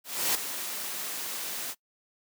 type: noise with ADSR envelope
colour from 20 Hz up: white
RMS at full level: -25 dBFS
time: 0.04-1.75 s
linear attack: 310 ms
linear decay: 3 ms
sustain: -10 dB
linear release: 46 ms
effects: noise-tail reverb RT60 0.1 s tail -22 dB re dry + high-pass 200 Hz 12 dB/octave